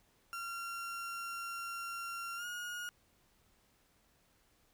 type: tone with pitch glide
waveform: 35% pulse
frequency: 1376 to 1437.8 Hz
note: F6 to F6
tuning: -26 to +50 cents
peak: -38 dBFS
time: 0.33-2.89 s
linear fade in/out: 0 ms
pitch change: +76 cents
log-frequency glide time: 2.36-2.45 s
effects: pink hiss -71 dBFS RMS until 4.73 s